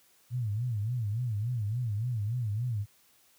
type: tone with vibrato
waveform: sine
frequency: 113.1 Hz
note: A2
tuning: 48 cents sharp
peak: -28 dBFS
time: 0.3-2.86 s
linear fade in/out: 50 ms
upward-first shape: sine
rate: 3.5 Hz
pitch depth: 190 cents each way
effects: white hiss -64 dBFS RMS until 3.38 s + high-pass 60 Hz 12 dB/octave